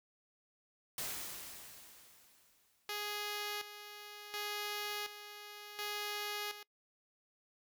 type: noise with exponential decay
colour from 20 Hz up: white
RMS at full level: -39 dBFS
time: 0.98-3.01 s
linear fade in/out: 2 ms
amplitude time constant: 440 ms
type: tone with tremolo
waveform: 5% pulse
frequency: 415.3 Hz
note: G#4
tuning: in tune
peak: -27 dBFS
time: 2.89-6.63 s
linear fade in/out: 2 ms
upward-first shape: square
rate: 0.69 Hz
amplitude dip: 70%
effects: noise-tail reverb RT60 0.1 s tail -22 dB re dry